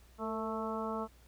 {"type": "harmonic tone with a mistuned harmonic", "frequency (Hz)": 220, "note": "A3", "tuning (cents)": 0, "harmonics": [1, 2, 3, 4, 5, 6], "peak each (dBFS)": [-39, -40, -42, -43, -42, -43], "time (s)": [0.18, 1.08], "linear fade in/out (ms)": 50, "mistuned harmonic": 2, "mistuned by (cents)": 33, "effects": ["added 60 Hz sine -58 dBFS peak until 1.27 s", "pink hiss -65 dBFS RMS until 1.27 s"]}